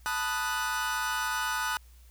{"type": "chord", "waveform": "40% pulse", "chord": "B dominant seventh", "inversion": "third", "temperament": "equal", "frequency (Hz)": [880, 987.8, 1244.5, 1480], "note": ["A5", "B5", "D#6", "F#6"], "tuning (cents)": [0, 0, 0, 0], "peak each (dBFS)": [-35, -36, -34, -31], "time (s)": [0.06, 1.77], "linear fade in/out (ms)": 0, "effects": ["added 60 Hz sine -51 dBFS peak until 2.1 s", "white hiss -63 dBFS RMS until 2.1 s"]}